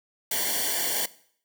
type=noise with comb filter; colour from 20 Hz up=white; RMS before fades=-27 dBFS; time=0.31-1.06 s; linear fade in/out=5 ms; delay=0.78 ms; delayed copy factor=-1; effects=noise-tail reverb RT60 0.6 s tail -19 dB re dry